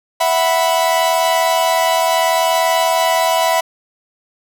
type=chord; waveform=45% pulse; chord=E suspended second; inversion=none; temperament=equal; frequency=659.3 / 740 / 987.8 Hz; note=E5 / F#5 / B5; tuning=0 / 0 / 0 cents; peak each=-16 / -19 / -17 dBFS; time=0.2-3.61 s; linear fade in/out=10 ms; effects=none